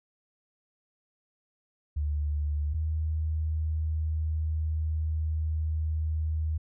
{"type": "tone pair in turn", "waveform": "sine", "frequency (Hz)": [74, 78.4], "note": ["D2", "D#2"], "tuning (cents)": [14, 14], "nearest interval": "minor second", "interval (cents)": 100, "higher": "second", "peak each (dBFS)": -26, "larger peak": "neither", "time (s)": [[1.96, 2.74], [2.74, 6.58]], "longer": "second", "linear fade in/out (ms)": 10, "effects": []}